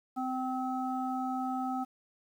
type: harmonic tone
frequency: 257.9 Hz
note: C4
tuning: 25 cents flat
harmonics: 1 / 3 / 5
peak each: -34 / -34 / -40 dBFS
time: 0.16-1.85 s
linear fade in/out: 20 ms
effects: 10-bit